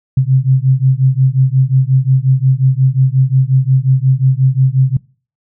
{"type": "beating tone pair", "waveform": "sine", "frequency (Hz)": [129.2, 134.8], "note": ["C3", "C#3"], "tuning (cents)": [-21, -48], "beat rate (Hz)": 5.6, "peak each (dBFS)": -11, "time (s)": [0.17, 4.97], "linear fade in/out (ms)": 5, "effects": ["noise-tail reverb RT60 0.4 s tail -24 dB re dry"]}